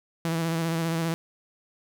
sawtooth tone with vibrato, 164.81 Hz, E3, in tune, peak -21 dBFS, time 0.25-1.14 s, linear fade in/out 0 ms, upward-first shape square, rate 15 Hz, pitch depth 25 cents each way, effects none

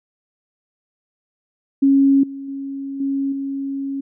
sine tone with level steps, 274.6 Hz, C#4, 16 cents flat, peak -10 / -28 / -25 / -18 / -22 dBFS, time 1.82-4.01 s, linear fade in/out 10 ms, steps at 2.23 / 2.48 / 3 / 3.32 s, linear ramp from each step 5 ms, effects none

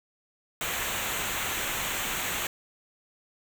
pink noise with comb filter, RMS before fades -31 dBFS, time 0.61-2.47 s, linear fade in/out 2 ms, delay 0.2 ms, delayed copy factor -0.7, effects none

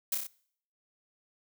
blue noise with echo, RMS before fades -29 dBFS, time 0.12-0.15 s, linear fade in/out 5 ms, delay 30 ms, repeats 4, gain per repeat -3 dB, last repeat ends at 0.27 s, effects noise-tail reverb RT60 0.6 s tail -23 dB re dry

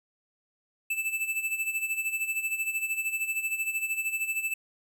square tone with tremolo, 2637 Hz, E7, in tune, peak -26 dBFS, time 0.9-4.54 s, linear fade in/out 5 ms, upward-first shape sine, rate 13 Hz, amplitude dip 70%, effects none

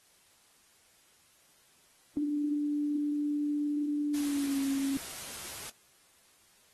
sine tone with pitch glide, 293.7 to 274 Hz, D4 to C#4, 0 to -20 cents, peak -28 dBFS, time 2.17-4.97 s, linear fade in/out 0 ms, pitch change -120 cents, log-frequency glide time 4.13-4.61 s
white noise, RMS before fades -42 dBFS, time 4.14-5.7 s, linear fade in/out 5 ms
effects white hiss -64 dBFS RMS until 6.73 s + AAC 32 kbps

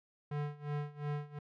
square tone with tremolo, 146.83 Hz, D3, in tune, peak -34 dBFS, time 0.31-1.39 s, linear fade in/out 5 ms, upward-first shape sine, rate 2.8 Hz, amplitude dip 90%, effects low-pass 2000 Hz 12 dB/octave

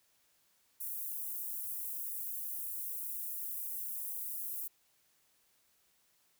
pink high-pass noise, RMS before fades -40 dBFS, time 0.8-4.68 s, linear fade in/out 10 ms, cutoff 12000 Hz, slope 24 dB/octave, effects white hiss -72 dBFS RMS until 6.39 s

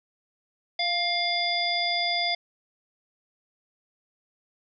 harmonic tone with a mistuned harmonic, 696 Hz, F5, 6 cents flat, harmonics 1 / 3 / 5 / 7, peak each -29 / -29 / -29 / -29 dBFS, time 0.79-2.35 s, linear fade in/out 5 ms, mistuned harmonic 3, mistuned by +21 cents, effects none

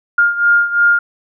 sine beating tone pair, 1410 / 1412.9 Hz, F6 / F6, +16 / +20 cents, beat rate 2.9 Hz, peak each -11 / -15 dBFS, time 0.18-0.99 s, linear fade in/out 5 ms, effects none

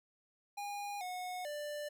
square tone with pitch steps, 815 / 729 / 591 Hz, G#5 / F#5 / D5, -33 / -26 / +11 cents, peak -40 dBFS, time 0.57-1.89 s, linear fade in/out 10 ms, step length 440 ms, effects none

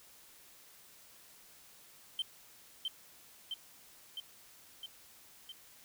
sine tone with echo, 3116 Hz, G7, 11 cents flat, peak -29 dBFS, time 2.19-2.22 s, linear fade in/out 2 ms, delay 660 ms, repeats 5, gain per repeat -3 dB, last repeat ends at 5.52 s, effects tanh soft clip ceiling -31 dBFS + white hiss -59 dBFS RMS until 5.84 s

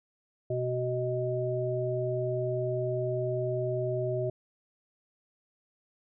harmonic tone, 125 Hz, B2, 21 cents sharp, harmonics 1 / 3 / 5, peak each -32 / -32 / -32 dBFS, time 0.5-4.3 s, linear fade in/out 5 ms, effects none

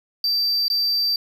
triangle tone with dropouts, 4670 Hz, D8, 11 cents flat, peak -17 dBFS, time 0.24-1.16 s, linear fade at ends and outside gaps 2 ms, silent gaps 0.682-0.7 s, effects none

